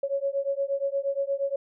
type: beating tone pair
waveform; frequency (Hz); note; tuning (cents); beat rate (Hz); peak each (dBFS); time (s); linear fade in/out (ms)
sine; 550 / 558.5; C#5 / C#5; -14 / +13; 8.5; -28; 0.03-1.56; 5
effects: none